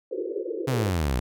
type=band-pass noise; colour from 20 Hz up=pink; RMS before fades=-31 dBFS; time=0.11-0.9 s; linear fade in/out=5 ms; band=330 to 520 Hz; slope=96 dB/octave
type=exponential sweep; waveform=sawtooth; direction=down; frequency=138.59 to 58 Hz; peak=-19 dBFS; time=0.67-1.2 s; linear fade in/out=10 ms
effects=none